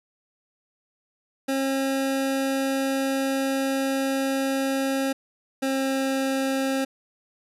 25% pulse tone pair in turn, 270 / 268.1 Hz, C#4 / C4, -45 / +42 cents, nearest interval unison, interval 13 cents, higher first, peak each -19 dBFS, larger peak neither, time 1.48-5.13 / 5.62-6.85 s, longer first, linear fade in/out 10 ms, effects resampled to 32000 Hz

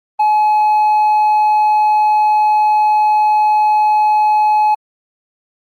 triangle tone with hard clipping, 850 Hz, G#5, 40 cents sharp, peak -8 dBFS, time 0.19-4.75 s, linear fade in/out 10 ms, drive 1 dB, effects Opus 32 kbps

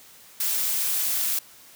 blue noise, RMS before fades -25 dBFS, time 0.4-1.39 s, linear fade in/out 5 ms, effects white hiss -50 dBFS RMS until 1.75 s + high-pass 60 Hz 12 dB/octave

